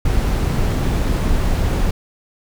brown noise, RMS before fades -17 dBFS, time 0.05-1.91 s, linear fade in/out 5 ms, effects none

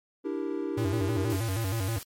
triangle chord, E half-diminished seventh, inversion third, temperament equal, 293.7 / 329.6 / 392 / 466.2 Hz, D4 / E4 / G4 / Bb4, 0 / 0 / 0 / 0 cents, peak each -32 / -32 / -32 / -37 dBFS, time 0.24-1.37 s, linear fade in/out 20 ms
square tone with vibrato, 103.83 Hz, G#2, in tune, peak -28 dBFS, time 0.77-1.99 s, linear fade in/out 10 ms, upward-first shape square, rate 6.3 Hz, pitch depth 160 cents each way
white noise, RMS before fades -42 dBFS, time 1.3-2.03 s, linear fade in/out 0 ms
effects MP3 64 kbps

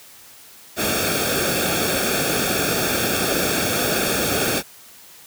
pink noise with comb filter, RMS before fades -21 dBFS, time 0.76-4.63 s, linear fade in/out 50 ms, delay 1 ms, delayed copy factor -0.8, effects white hiss -45 dBFS RMS until 5.26 s + high-pass 60 Hz 12 dB/octave

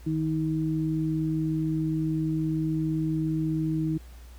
sine tone pair together, 157.07 / 316.7 Hz, D#3 / D#4, +17 / +31 cents, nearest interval octave, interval 1214 cents, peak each -27 dBFS, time 0.06-3.98 s, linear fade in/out 10 ms, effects added 60 Hz sine -43 dBFS peak until 4.38 s + pink hiss -56 dBFS RMS until 4.38 s

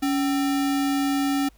sine tone with sample-and-hold, 279.9 Hz, C#4, 17 cents sharp, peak -20 dBFS, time 0.02-1.49 s, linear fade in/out 10 ms, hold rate 1050 Hz, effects added 50 Hz sine -51 dBFS peak until 1.57 s + pink hiss -61 dBFS RMS until 1.57 s

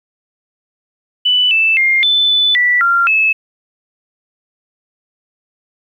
sine tone with pitch steps, 2982 / 2643 / 2118 / 3514 / 3494 / 1962 / 1384 / 2602 Hz, F#7 / E7 / C7 / A7 / A7 / B6 / F6 / E7, +13 / +4 / +21 / -3 / -13 / -12 / -16 / -23 cents, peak -9 dBFS, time 1.25-3.33 s, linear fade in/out 10 ms, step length 260 ms, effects 8-bit

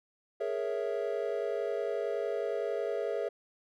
triangle chord, A# half-diminished seventh, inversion third, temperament equal, 415.3 / 466.2 / 554.4 / 659.3 Hz, G#4 / A#4 / C#5 / E5, 0 / 0 / 0 / 0 cents, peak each -33 / -34 / -35 / -35 dBFS, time 0.4-3.29 s, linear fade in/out 10 ms, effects none

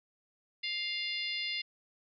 harmonic tone, 700 Hz, F5, 4 cents sharp, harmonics 3 / 4 / 5 / 6 / 7, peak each -38 / -39 / -40 / -41 / -41 dBFS, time 0.63-1.62 s, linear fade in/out 10 ms, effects none

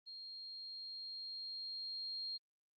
sine tone with level ramp, 4230 Hz, C8, 18 cents sharp, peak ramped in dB -48 to -40 dBFS, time 0.06-2.38 s, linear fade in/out 20 ms, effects Opus 32 kbps

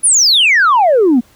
sine exponential sweep, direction down, 10580 to 224.8 Hz, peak -5 dBFS, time 0.03-1.21 s, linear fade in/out 20 ms, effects tanh soft clip ceiling -4 dBFS + pink hiss -49 dBFS RMS until 1.35 s

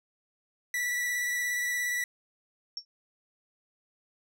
45% pulse tone with vibrato, 1957 Hz, B6, 16 cents flat, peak -28 dBFS, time 0.74-2.04 s, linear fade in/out 2 ms, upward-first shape triangle, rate 17 Hz, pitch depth 18 cents each way
sine tone with exponential decay, 5480 Hz, F8, 34 cents flat, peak -29 dBFS, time 2.77-2.85 s, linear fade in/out 1 ms, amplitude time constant 17 ms
effects none

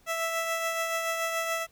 15% pulse tone with tremolo, 659.3 Hz, E5, in tune, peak -20 dBFS, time 0.06-1.67 s, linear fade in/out 50 ms, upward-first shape triangle, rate 7 Hz, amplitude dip 40%, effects pink hiss -63 dBFS RMS until 1.71 s

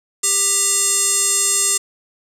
square tone with band-pass filter, 396.7 Hz, G4, 21 cents sharp, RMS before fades -17 dBFS, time 0.23-1.78 s, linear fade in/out 10 ms, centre 7900 Hz, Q 4.6, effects 7-bit

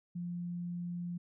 sine tone, 174.61 Hz, F3, in tune, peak -36 dBFS, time 0.15-1.18 s, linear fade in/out 10 ms, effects none

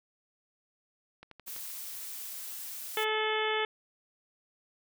click train, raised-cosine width 0.3 ms, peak -32 dBFS, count 5, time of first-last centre 1.23-1.563 s, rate 12 Hz
blue noise, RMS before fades -41 dBFS, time 1.46-3.05 s, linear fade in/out 20 ms
harmonic tone, 433.3 Hz, A4, 27 cents flat, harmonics 1 / 2 / 3 / 4 / 5 / 6 / 7 / 8, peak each -32 / -35 / -37 / -36 / -36 / -42 / -38 / -39 dBFS, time 2.97-3.65 s, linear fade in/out 2 ms
effects none

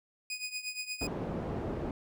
20% pulse tone with tremolo, 2489 Hz, D#7, in tune, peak -28 dBFS, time 0.3-1.07 s, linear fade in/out 2 ms, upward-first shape triangle, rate 8.5 Hz, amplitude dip 85%
white low-pass noise, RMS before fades -36 dBFS, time 1.01-1.91 s, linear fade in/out 2 ms, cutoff 430 Hz, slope 12 dB/octave
effects none

